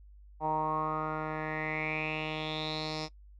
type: tone with low-pass filter sweep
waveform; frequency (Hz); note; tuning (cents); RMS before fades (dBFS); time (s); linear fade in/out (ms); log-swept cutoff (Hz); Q
10% pulse; 155.5; D#3; -1; -34; 0.4-3.09; 50; 860 to 5100; 7.2
effects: noise-tail reverb RT60 0.1 s tail -20 dB re dry + added 50 Hz sine -51 dBFS peak until 3.39 s